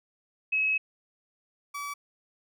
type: tone pair in turn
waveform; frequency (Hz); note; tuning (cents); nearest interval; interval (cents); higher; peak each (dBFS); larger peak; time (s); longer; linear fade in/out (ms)
sine / 30% pulse; 2567 / 1146.6; E7 / D6; -47 / -42; octave + major second; 1395; first; -23 / -31; first; 0.52-0.78 / 1.74-1.94; first; 10
effects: none